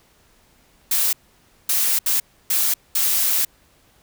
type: noise bursts at uneven times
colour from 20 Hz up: blue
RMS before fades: -19 dBFS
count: 5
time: 0.91-1.13 / 1.69-1.99 / 2.06-2.2 / 2.5-2.74 / 2.95-3.45 s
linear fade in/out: 5 ms
effects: pink hiss -57 dBFS RMS until 4.02 s